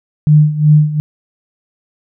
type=tone with tremolo; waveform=sine; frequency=151.2 Hz; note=D#3; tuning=49 cents flat; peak=-3 dBFS; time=0.27-1 s; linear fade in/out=0 ms; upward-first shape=sine; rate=2.7 Hz; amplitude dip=80%; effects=none